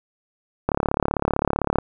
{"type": "click train", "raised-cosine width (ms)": 1, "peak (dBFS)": -5, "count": 40, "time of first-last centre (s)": [0.69, 1.786], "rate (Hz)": 35.6, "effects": []}